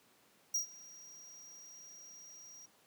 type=tone with ADSR envelope; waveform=square; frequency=5710 Hz; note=F8; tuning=37 cents sharp; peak=-30 dBFS; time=0.54-2.66 s; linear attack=8 ms; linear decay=110 ms; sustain=-22 dB; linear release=7 ms; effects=pink hiss -67 dBFS RMS until 2.86 s + high-pass 200 Hz 12 dB/octave